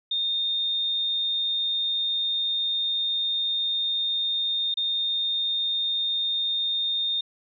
sine tone with dropouts, 3654 Hz, A#7, 35 cents flat, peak -23 dBFS, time 0.11-7.21 s, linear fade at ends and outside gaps 5 ms, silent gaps 4.742-4.771 s, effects none

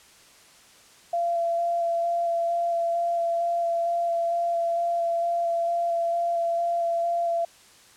sine tone with vibrato, 682 Hz, F5, 41 cents flat, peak -22 dBFS, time 1.13-7.45 s, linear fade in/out 5 ms, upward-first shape square, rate 2.2 Hz, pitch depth 10 cents each way, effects white hiss -53 dBFS RMS until 7.96 s + low-pass 9000 Hz 12 dB/octave

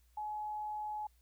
sine tone, 847 Hz, G#5, 34 cents sharp, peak -37 dBFS, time 0.17-1.07 s, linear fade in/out 5 ms, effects added 60 Hz sine -65 dBFS peak until 1.21 s + white hiss -75 dBFS RMS until 1.21 s

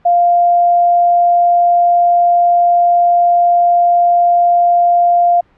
sine tone, 698 Hz, F5, 1 cent flat, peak -7 dBFS, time 0.05-5.41 s, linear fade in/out 10 ms, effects pink hiss -52 dBFS RMS until 5.57 s + low-pass 2000 Hz 12 dB/octave

